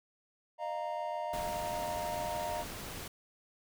triangle chord, Eb suspended second, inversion none, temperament equal with one note detuned, 611.6 / 698.5 / 932.3 Hz, Eb5 / F5 / Bb5, -30 / 0 / 0 cents, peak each -37 dBFS, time 0.58-2.65 s, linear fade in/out 50 ms
pink noise, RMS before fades -43 dBFS, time 1.33-3.08 s, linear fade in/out 5 ms
effects none

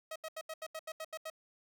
sawtooth tone bursts, 636 Hz, D#5, 38 cents sharp, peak -36 dBFS, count 10, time 0.11-1.301 s, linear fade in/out 5 ms, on 48 ms, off 79 ms, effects none

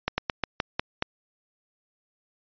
slowing click train, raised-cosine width 0.3 ms, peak -8 dBFS, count 7, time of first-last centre 0.08-1.024 s, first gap 100 ms, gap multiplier 1.18, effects resampled to 11025 Hz

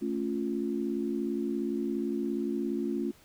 sine chord, A augmented, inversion none, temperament equal, 220 / 277.2 / 349.2 Hz, A3 / C#4 / E#4, 0 / 0 / 0 cents, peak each -33 dBFS, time 0.01-3.12 s, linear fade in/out 20 ms, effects pink hiss -59 dBFS RMS until 3.24 s

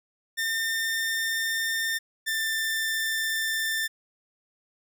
sawtooth tone pair in turn, 1807 / 1783.2 Hz, A6 / A6, +46 / +23 cents, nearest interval unison, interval 23 cents, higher first, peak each -22 dBFS, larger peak neither, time 0.37-1.99 / 2.26-3.88 s, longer neither, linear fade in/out 20 ms, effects none

